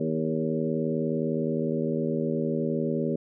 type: harmonic tone with a mistuned harmonic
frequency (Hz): 79.6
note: D#2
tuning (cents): +40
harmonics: 2 / 3 / 4 / 5 / 6 / 7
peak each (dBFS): -31 / -29 / -34 / -31 / -34 / -34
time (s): 0-3.16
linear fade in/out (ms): 5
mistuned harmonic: 6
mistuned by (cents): -30
effects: none